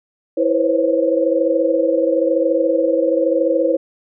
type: tone cluster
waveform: sine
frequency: 328.4 / 492.5 / 526 / 547 Hz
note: E4 / B4 / C5 / C#5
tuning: -6 / -5 / +9 / -23 cents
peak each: -19 dBFS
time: 0.37-3.77 s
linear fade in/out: 10 ms
effects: none